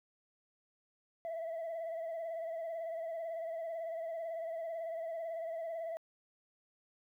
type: tone with vibrato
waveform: sine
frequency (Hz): 660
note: E5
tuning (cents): +2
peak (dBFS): -35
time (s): 1.25-5.97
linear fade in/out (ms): 0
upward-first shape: sine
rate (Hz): 18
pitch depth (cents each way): 47
effects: tanh soft clip ceiling -36 dBFS + 12-bit